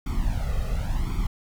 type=noise with flanger; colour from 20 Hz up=brown; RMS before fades=-25 dBFS; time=0.06-1.27 s; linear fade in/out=5 ms; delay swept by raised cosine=0.88 to 1.59 ms; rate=0.92 Hz; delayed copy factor=+0.9; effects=none